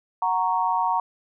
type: chord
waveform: sine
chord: F# major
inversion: none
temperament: equal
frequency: 740 / 932.3 / 1108.7 Hz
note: F#5 / A#5 / C#6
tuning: 0 / 0 / 0 cents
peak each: -26 / -22 / -27 dBFS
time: 0.22-1 s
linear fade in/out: 2 ms
effects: none